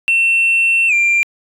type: tone with pitch glide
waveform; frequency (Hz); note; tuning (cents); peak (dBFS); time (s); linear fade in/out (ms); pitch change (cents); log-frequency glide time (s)
sine; 2700 to 2378; E7 to D7; +41 to +21; -8; 0.08-1.23; 0; -220; 0.88-0.93
effects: tanh soft clip ceiling -9 dBFS